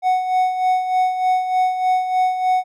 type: tone with tremolo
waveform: triangle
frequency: 740 Hz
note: F#5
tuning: in tune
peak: -11 dBFS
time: 0.02-2.64 s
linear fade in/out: 50 ms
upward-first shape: sine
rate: 3.3 Hz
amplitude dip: 60%
effects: none